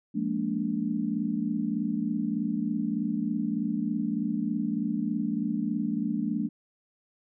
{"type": "chord", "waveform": "sine", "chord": "Bb dominant seventh", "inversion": "second", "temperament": "just", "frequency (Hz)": [174.81, 209.8, 233.1, 291.4], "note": ["F3", "Ab3", "Bb3", "D4"], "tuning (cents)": [2, 18, 0, -13], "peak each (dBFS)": [-35, -30, -31, -32], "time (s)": [0.14, 6.49], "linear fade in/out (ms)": 20, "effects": []}